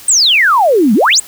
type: exponential two-way sweep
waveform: sine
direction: down then up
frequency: 8640 to 196 to 8640 Hz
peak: -6 dBFS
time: 0.08-1.2 s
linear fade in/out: 5 ms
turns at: 0.94 s
effects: white hiss -35 dBFS RMS until 1.27 s